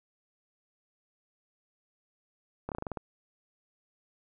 slowing click train, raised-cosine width 1 ms, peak -21 dBFS, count 8, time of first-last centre 2.69-2.972 s, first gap 28 ms, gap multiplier 1.12, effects none

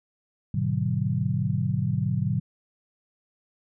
sine chord, G# half-diminished seventh, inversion none, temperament just, 103.83 / 124.59 / 149.51 / 186.89 Hz, G#2 / B2 / D3 / F#3, 0 / +16 / +31 / +18 cents, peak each -29 / -27 / -28 / -29 dBFS, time 0.54-2.4 s, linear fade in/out 5 ms, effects none

